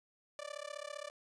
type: tone with amplitude modulation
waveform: sawtooth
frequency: 587.3 Hz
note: D5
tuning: in tune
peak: -35 dBFS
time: 0.39-1.1 s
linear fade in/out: 0 ms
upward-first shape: sine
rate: 35.2 Hz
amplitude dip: 100%
effects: resampled to 22050 Hz